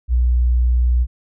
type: tone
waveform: sine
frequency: 60.9 Hz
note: B1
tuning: 24 cents flat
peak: -12 dBFS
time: 0.08-1.07 s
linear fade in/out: 50 ms
effects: none